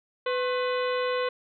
harmonic tone with a mistuned harmonic, 500 Hz, B4, 21 cents sharp, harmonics 1 / 2 / 3 / 4 / 5 / 6 / 7 / 8, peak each -26 / -32 / -36 / -38 / -40 / -42 / -43 / -44 dBFS, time 0.26-1.29 s, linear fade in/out 5 ms, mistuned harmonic 2, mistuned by +120 cents, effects none

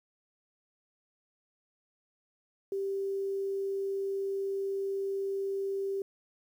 sine tone with quantisation, 392 Hz, G4, in tune, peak -30 dBFS, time 2.72-6.02 s, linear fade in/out 2 ms, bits 10, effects none

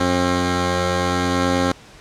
10% pulse tone pair together, 89.3 / 267.2 Hz, F2 / C4, +39 / +36 cents, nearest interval octave + perfect fifth, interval 1897 cents, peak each -12 dBFS, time 0-1.72 s, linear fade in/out 5 ms, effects pink hiss -44 dBFS RMS until 2 s + low-pass 7000 Hz 12 dB/octave

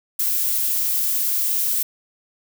violet noise, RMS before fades -21 dBFS, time 0.19-1.83 s, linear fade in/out 5 ms, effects none

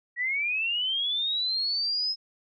sine linear sweep, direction up, 1900 to 5170 Hz, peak -25 dBFS, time 0.16-2.16 s, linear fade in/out 50 ms, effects none

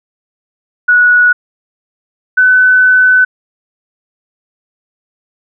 sine tone pair in turn, 1466 / 1506.3 Hz, F#6 / F#6, -16 / +31 cents, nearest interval unison, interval 47 cents, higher second, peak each -4 dBFS, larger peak neither, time 0.88-1.33 / 2.37-3.25 s, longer second, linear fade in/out 10 ms, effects none

